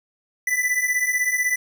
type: beating tone pair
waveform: square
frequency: 1979 / 1995 Hz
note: B6 / B6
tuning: +3 / +17 cents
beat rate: 16 Hz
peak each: -25 / -22 dBFS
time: 0.47-1.56 s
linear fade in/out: 5 ms
effects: none